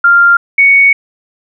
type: tone pair in turn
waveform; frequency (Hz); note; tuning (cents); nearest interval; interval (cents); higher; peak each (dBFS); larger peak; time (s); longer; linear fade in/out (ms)
sine; 1394 / 2227; F6 / C#7; -4 / +7; minor sixth; 811; second; -3; neither; 0.04-0.37 / 0.58-0.93; second; 5
effects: none